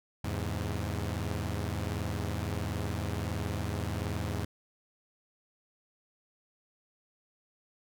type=chord; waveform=sawtooth; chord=E augmented; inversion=none; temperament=equal; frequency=82.41 / 103.83 / 130.81 Hz; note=E2 / G#2 / B#2; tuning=0 / 0 / 0 cents; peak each=-31 / -31 / -37 dBFS; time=0.24-4.45 s; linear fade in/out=5 ms; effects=none